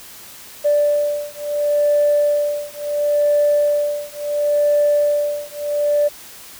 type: beating tone pair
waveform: sine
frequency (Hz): 586 / 586.72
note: D5 / D5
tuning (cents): -4 / -2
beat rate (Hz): 0.72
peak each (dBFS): -17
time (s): 0.64-6.09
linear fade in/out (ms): 20
effects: tanh soft clip ceiling -7 dBFS + white hiss -39 dBFS RMS until 6.59 s